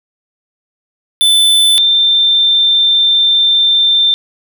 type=tone pair in turn; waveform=square / sine; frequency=3520 / 3575 Hz; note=A7 / A7; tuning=0 / +27 cents; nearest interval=unison; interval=27 cents; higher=second; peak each=-7 dBFS; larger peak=neither; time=1.21-1.78 / 1.78-4.14 s; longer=second; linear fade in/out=0 ms; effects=none